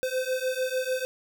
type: beating tone pair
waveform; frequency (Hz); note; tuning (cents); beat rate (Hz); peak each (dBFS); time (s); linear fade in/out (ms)
square; 511 / 517.7; C5 / C5; -41 / -18; 6.7; -30; 0.03-1.05; 0
effects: none